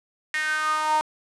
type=tone with high-pass filter sweep; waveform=sawtooth; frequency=308.7 Hz; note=D#4; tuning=14 cents flat; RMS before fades=-24 dBFS; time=0.34-1.01 s; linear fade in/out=0 ms; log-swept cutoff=1900 to 850 Hz; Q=7.5; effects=resampled to 24000 Hz + 8-bit